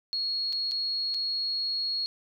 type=tone with dropouts; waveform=sine; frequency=4314 Hz; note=C#8; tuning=48 cents flat; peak=-27 dBFS; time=0.13-2.06 s; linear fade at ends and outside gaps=0 ms; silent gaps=0.525-0.53 / 0.712-0.718 / 1.141-1.145 s; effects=11-bit